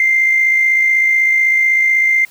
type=tone with amplitude modulation; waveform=sine; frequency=2093 Hz; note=C7; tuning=in tune; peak=-7 dBFS; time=0-2.25 s; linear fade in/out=2 ms; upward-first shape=sine; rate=56 Hz; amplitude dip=40%; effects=tanh soft clip ceiling -4 dBFS + white hiss -45 dBFS RMS until 2.3 s